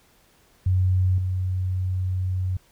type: tone with level steps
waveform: sine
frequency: 92.5 Hz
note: F#2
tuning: in tune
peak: -17 / -22 dBFS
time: 0.66-2.57 s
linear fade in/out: 5 ms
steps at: 1.18 s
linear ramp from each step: 2 ms
effects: pink hiss -59 dBFS RMS until 2.71 s